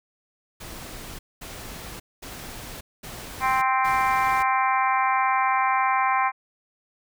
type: noise bursts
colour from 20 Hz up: pink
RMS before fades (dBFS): -38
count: 5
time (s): 0.6-4.43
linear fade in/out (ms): 10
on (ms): 590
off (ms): 220
type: harmonic tone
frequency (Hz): 261.6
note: C4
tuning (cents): 0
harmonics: 3 / 4 / 5 / 6 / 7 / 8 / 9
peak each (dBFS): -24 / -22 / -31 / -32 / -33 / -31 / -32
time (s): 3.4-6.32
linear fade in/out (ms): 50
effects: none

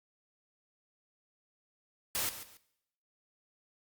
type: noise with echo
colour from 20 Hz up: white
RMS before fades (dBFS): -33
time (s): 2.15-2.29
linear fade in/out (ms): 0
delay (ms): 140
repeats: 2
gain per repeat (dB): -12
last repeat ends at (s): 2.57
effects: noise-tail reverb RT60 0.8 s tail -19 dB re dry + Opus 48 kbps

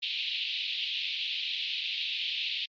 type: band-pass noise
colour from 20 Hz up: pink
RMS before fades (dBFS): -33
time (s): 0.02-2.66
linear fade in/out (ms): 10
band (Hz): 2600 to 4000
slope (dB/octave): 48
effects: MP3 48 kbps

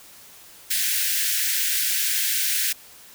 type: high-pass noise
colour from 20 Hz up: white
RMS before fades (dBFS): -23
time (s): 0.7-2.73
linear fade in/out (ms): 10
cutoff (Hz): 1500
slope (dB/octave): 96
effects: white hiss -47 dBFS RMS until 3.14 s

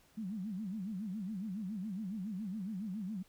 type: tone with vibrato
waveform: sine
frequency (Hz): 200.8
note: G3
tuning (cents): +42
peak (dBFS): -37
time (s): 0.17-3.23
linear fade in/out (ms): 10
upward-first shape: sine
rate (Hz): 7.2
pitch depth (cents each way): 200
effects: pink hiss -67 dBFS RMS until 3.28 s

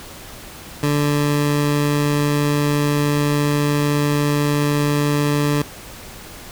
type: tone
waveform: 20% pulse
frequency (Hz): 146.1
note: D3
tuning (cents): -9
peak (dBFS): -11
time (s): 0.83-5.62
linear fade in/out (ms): 2
effects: pink hiss -37 dBFS RMS until 6.51 s

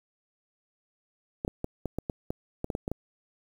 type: clicks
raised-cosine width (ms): 2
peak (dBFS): -17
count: 12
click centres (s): 1.449 / 1.479 / 1.644 / 1.857 / 1.986 / 2.098 / 2.305 / 2.644 / 2.702 / 2.751 / 2.879 / 2.916
effects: 8-bit

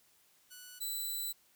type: tone pair in turn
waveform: 5% pulse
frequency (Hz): 1480 / 3989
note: F#6 / B7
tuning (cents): 0 / +17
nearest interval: octave + perfect fourth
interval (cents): 1717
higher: second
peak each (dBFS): -38 / -28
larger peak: second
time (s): 0.5-0.8 / 0.8-1.33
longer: second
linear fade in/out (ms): 20
effects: white hiss -68 dBFS RMS until 1.55 s

